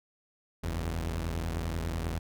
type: tone pair together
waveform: sawtooth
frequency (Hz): 46.25 / 82.41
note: F#1 / E2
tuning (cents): 0 / 0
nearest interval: minor seventh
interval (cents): 1000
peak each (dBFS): -31 / -29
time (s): 0.63-2.19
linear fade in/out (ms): 10
effects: none